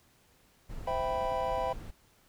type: noise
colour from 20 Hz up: brown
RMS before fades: -42 dBFS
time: 0.69-1.91 s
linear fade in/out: 10 ms
type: chord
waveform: triangle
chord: C major seventh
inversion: none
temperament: equal with one note detuned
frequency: 516.9 / 659.3 / 784 / 987.8 Hz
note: C5 / E5 / G5 / B5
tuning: -21 / 0 / 0 / 0 cents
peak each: -33 dBFS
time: 0.87-1.73 s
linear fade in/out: 5 ms
effects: pink hiss -65 dBFS RMS until 2.28 s